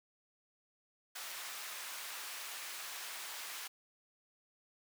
pink high-pass noise, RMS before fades -45 dBFS, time 1.15-3.68 s, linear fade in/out 10 ms, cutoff 1200 Hz, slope 12 dB/octave, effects none

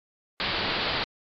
white low-pass noise, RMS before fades -29 dBFS, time 0.4-1.04 s, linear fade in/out 0 ms, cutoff 4700 Hz, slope 96 dB/octave, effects AAC 32 kbps

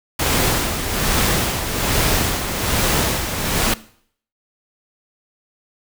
pink noise with tremolo, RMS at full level -17 dBFS, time 0.19-3.74 s, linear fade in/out 5 ms, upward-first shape sine, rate 1.2 Hz, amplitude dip 55%, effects noise-tail reverb RT60 0.6 s tail -19 dB re dry

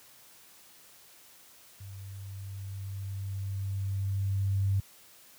sine tone with level ramp, 97.9 Hz, G2, 2 cents flat, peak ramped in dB -41 to -23 dBFS, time 1.8-4.8 s, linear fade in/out 5 ms, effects white hiss -56 dBFS RMS until 5.38 s + high-pass 60 Hz 12 dB/octave

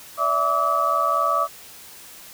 sine tone cluster, 580 / 661 / 1153 / 1277 Hz, D5 / E5 / D6 / D#6, -22 / +5 / -32 / +45 cents, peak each -28 / -26 / -20 / -24 dBFS, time 0.17-1.48 s, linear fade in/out 50 ms, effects white hiss -43 dBFS RMS until 2.33 s

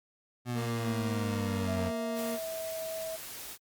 25% pulse linear sweep, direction down, 123.1 to 88.4 Hz, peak -28 dBFS, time 0.45-1.92 s, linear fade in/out 50 ms
30% pulse tone, 233.1 Hz, A#3, in tune, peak -31 dBFS, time 0.54-2.39 s, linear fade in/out 50 ms
sine tone with pitch glide, 659.3 to 646.1 Hz, E5 to E5, 0 to -35 cents, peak -35 dBFS, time 1.67-3.17 s, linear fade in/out 20 ms, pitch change -35 cents, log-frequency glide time 1.83-2.72 s
white noise, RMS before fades -43 dBFS, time 2.14-3.58 s, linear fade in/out 50 ms
effects Opus 48 kbps

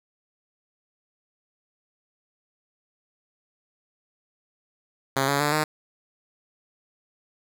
5% pulse tone with pitch steps, 135.7 / 141.38 / 147.3 / 153.47 Hz, C#3 / C#3 / D3 / D#3, -36 / +34 / +6 / -23 cents, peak -10 dBFS, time 5.16-5.64 s, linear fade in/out 5 ms, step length 120 ms, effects none

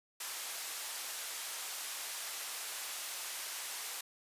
white band-pass noise, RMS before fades -42 dBFS, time 0.2-4.01 s, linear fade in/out 5 ms, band 670 to 12000 Hz, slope 12 dB/octave, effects resampled to 32000 Hz

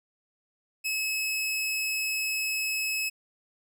sawtooth tone, 2580 Hz, E7, 38 cents flat, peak -24 dBFS, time 0.84-3.1 s, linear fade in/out 20 ms, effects none

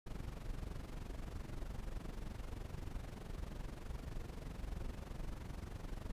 brown noise with amplitude modulation, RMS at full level -42 dBFS, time 0.06-6.12 s, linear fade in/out 10 ms, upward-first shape sine, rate 23.2 Hz, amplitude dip 70%, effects resampled to 32000 Hz

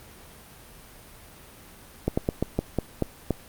slowing click train, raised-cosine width 2 ms, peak -9 dBFS, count 8, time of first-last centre 2.08-3.307 s, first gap 95 ms, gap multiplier 1.2, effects pink hiss -48 dBFS RMS until 3.48 s + Opus 32 kbps

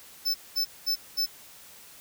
square tone bursts, 5274 Hz, E8, in tune, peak -24 dBFS, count 4, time 0.25-1.264 s, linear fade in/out 20 ms, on 96 ms, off 210 ms, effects white hiss -50 dBFS RMS until 2 s

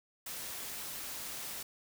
white noise, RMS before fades -42 dBFS, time 0.26-1.63 s, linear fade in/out 5 ms, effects none

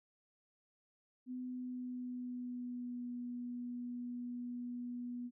sine tone with pitch glide, 252 to 243.8 Hz, B3 to B3, +35 to -22 cents, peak -40 dBFS, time 1.26-5.31 s, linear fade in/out 50 ms, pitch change -57 cents, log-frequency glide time 1.41-3.09 s, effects none

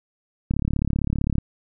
click train, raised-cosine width 5 ms, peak -10 dBFS, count 32, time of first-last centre 0.51-1.383 s, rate 35.5 Hz, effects none

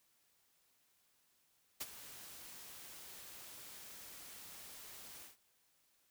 white noise with ADSR envelope, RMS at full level -40 dBFS, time 1.8-5.37 s, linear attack 13 ms, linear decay 35 ms, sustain -13 dB, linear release 150 ms, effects white hiss -75 dBFS RMS until 6.1 s

